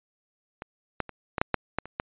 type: clicks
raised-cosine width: 0.5 ms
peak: -21 / -11 / -24 / -12 / -6 / -7 / -11 / -25 / -13 dBFS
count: 9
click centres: 0.621 / 1.003 / 1.093 / 1.382 / 1.415 / 1.543 / 1.786 / 1.856 / 1.999 s
effects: resampled to 8000 Hz